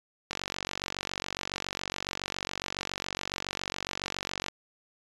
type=click train; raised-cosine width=0.2 ms; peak=-14 dBFS; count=198; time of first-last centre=0.31-4.484 s; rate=47.2 Hz; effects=resampled to 24000 Hz